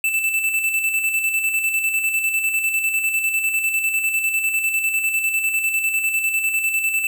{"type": "tone with tremolo", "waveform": "square", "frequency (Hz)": 2649, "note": "E7", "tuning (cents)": 8, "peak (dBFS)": -17, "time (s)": [0.04, 7.07], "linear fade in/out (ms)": 2, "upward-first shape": "square", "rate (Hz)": 10, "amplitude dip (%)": 45, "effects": []}